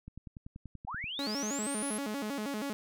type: click train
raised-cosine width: 5 ms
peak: -32 dBFS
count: 11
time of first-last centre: 0.08-1.042 s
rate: 10.4 Hz
type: linear sweep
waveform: sine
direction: up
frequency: 696 to 11175 Hz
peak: -36 dBFS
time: 0.87-1.98 s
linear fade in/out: 10 ms
type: tone with vibrato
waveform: sawtooth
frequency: 244.2 Hz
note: B3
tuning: 19 cents flat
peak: -30 dBFS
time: 1.19-2.73 s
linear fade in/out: 0 ms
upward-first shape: square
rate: 6.3 Hz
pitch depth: 240 cents each way
effects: none